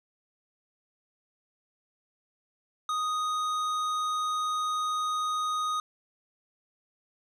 triangle tone with tanh clipping, 1244.5 Hz, D#6, in tune, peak -29 dBFS, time 2.89-5.8 s, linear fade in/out 2 ms, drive 17 dB, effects none

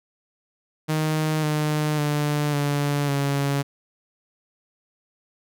sawtooth tone with pitch steps, 155.56 / 151.66 / 147.85 / 144.14 / 140.52 Hz, D#3 / D#3 / D3 / D3 / C#3, 0 / -44 / +12 / -32 / +24 cents, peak -17 dBFS, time 0.88-3.63 s, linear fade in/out 20 ms, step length 550 ms, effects none

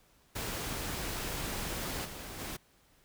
pink noise with level steps, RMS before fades -37 / -44 / -40 dBFS, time 0.35-2.57 s, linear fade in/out 10 ms, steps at 2.04 / 2.38 s, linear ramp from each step 20 ms, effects pink hiss -66 dBFS RMS until 3.04 s

